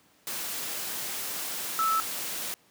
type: tone in noise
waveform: sine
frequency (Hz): 1311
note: E6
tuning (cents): -10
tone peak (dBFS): -23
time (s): 1.79-2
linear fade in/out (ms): 0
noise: white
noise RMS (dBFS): -34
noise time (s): 0.27-2.54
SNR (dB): +8
effects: pink hiss -62 dBFS RMS until 2.7 s + high-pass 150 Hz 12 dB/octave